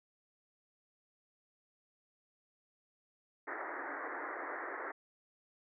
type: band-pass noise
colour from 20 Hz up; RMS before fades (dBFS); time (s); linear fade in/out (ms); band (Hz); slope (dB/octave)
white; -42; 3.47-4.92; 10; 280 to 2000; 96
effects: none